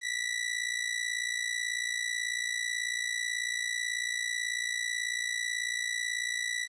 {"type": "ring-modulated tone", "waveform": "sawtooth", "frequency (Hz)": 1958, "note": "B6", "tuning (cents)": -15, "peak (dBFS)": -24, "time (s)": [0.01, 6.68], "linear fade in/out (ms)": 50, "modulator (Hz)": 29.1, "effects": ["resampled to 22050 Hz", "11-bit"]}